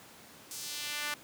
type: tone with high-pass filter sweep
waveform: sawtooth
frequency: 295.1 Hz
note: D4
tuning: 8 cents sharp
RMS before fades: -38 dBFS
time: 0.51-1.14 s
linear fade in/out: 2 ms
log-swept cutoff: 6900 to 1400 Hz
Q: 1.1
effects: pink hiss -53 dBFS RMS until 1.23 s + high-pass 150 Hz 12 dB/octave